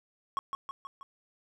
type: tone with echo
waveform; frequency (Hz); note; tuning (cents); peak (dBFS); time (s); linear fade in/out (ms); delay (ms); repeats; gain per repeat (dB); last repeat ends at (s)
triangle; 1100; C#6; -14; -26; 0.37-0.39; 0; 160; 4; -4; 1.03
effects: none